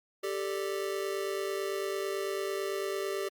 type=chord; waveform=square; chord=G suspended second; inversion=none; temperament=just; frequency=392 / 441 / 588 Hz; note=G4 / A4 / D5; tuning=0 / +4 / +2 cents; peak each=-34 / -39 / -40 dBFS; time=0.23-3.29 s; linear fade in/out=10 ms; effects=Opus 48 kbps